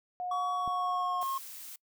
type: tone with tremolo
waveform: sine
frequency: 722 Hz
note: F#5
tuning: 43 cents flat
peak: -32 dBFS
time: 0.2-1.23 s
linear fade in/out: 0 ms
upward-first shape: triangle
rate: 1.8 Hz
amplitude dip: 25%
type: tone with pitch glide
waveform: triangle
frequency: 1125 to 1076.1 Hz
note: C#6 to C6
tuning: +25 to +48 cents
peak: -29 dBFS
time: 0.31-1.38 s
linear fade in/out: 5 ms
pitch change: -77 cents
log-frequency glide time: 0.53-1.22 s
type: click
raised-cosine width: 3 ms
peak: -32 dBFS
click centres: 0.677 s
type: noise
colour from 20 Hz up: blue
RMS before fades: -45 dBFS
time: 1.21-1.76 s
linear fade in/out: 5 ms
effects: noise-tail reverb RT60 0.1 s tail -25 dB re dry